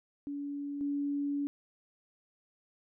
sine tone pair in turn, 285.2 / 285.2 Hz, C#4 / C#4, +49 / +49 cents, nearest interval unison, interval 0 cents, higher neither, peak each -35 / -30 dBFS, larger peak second, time 0.27-0.81 / 0.81-1.47 s, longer second, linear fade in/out 0 ms, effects none

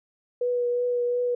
sine tone with vibrato, 487.5 Hz, B4, 23 cents flat, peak -22 dBFS, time 0.41-1.35 s, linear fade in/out 5 ms, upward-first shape triangle, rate 2.8 Hz, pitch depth 17 cents each way, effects none

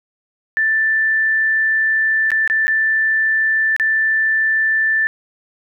sine tone with dropouts, 1767 Hz, A6, 7 cents sharp, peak -13 dBFS, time 0.57-5.07 s, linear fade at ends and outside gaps 0 ms, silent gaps 2.305-2.317 / 2.476-2.499 / 2.67-2.68 / 3.764-3.798 s, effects none

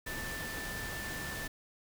sine tone in noise, 1770 Hz, A6, 10 cents sharp, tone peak -41 dBFS, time 0.06-1.48 s, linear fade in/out 10 ms, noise pink, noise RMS -41 dBFS, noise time 0.06-1.48 s, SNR -3 dB, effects none

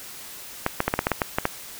clicks, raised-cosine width 0.5 ms, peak -5 dBFS, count 10, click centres 0.664 / 0.804 / 0.88 / 0.939 / 0.991 / 1.069 / 1.117 / 1.218 / 1.385 / 1.454 s, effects white hiss -40 dBFS RMS until 1.79 s

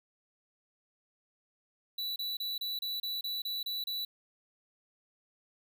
square tone bursts, 3951 Hz, B7, in tune, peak -34 dBFS, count 10, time 1.98-4.05 s, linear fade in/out 5 ms, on 180 ms, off 30 ms, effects none

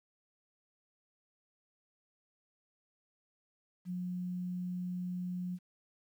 sine tone, 180 Hz, F#3, 47 cents flat, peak -35 dBFS, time 3.85-5.59 s, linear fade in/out 50 ms, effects 11-bit

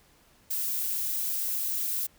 violet noise, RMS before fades -30 dBFS, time 0.5-2.07 s, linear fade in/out 10 ms, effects pink hiss -61 dBFS RMS until 2.18 s

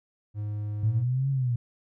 triangle tone, 104.7 Hz, G#2, 15 cents sharp, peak -27 dBFS, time 0.34-1.05 s, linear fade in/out 50 ms
sine exponential two-way sweep, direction up then down, 110 to 138.59 to 117.2 Hz, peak -23 dBFS, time 0.83-1.56 s, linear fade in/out 5 ms, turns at 1.3 s
effects none

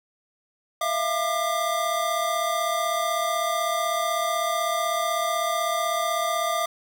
square tone cluster, 653 / 689 / 1199 Hz, E5 / F5 / D6, -17 / -24 / +36 cents, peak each -29 / -29 / -27 dBFS, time 0.81-6.66 s, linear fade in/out 5 ms, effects 8-bit

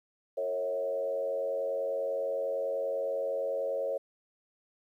sine tone with frequency modulation, 547 Hz, C#5, 23 cents flat, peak -29 dBFS, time 0.37-3.98 s, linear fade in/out 10 ms, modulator 90.5 Hz, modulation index 0.91, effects 11-bit

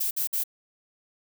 violet noise bursts, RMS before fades -27 dBFS, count 3, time 0-0.438 s, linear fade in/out 10 ms, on 110 ms, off 54 ms, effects none

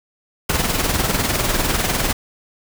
pink noise with tremolo, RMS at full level -17 dBFS, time 0.49-2.13 s, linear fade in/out 5 ms, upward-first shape sine, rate 20 Hz, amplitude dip 55%, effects none

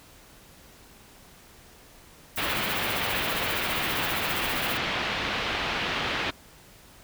violet noise with tremolo, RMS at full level -32 dBFS, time 2.36-4.77 s, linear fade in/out 0 ms, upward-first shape triangle, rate 15 Hz, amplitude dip 70%
white low-pass noise, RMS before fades -29 dBFS, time 2.37-6.31 s, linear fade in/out 10 ms, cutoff 3400 Hz, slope 24 dB/octave
effects pink hiss -52 dBFS RMS until 7.03 s

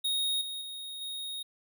square tone with level steps, 3737 Hz, A#7, 4 cents sharp, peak -28 / -36 / -39 / -36 dBFS, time 0.04-1.43 s, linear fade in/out 10 ms, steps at 0.41 / 0.61 / 1.01 s, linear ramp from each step 5 ms, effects none

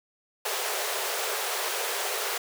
pink high-pass noise, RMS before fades -30 dBFS, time 0.45-2.38 s, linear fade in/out 5 ms, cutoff 380 Hz, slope 96 dB/octave, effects none

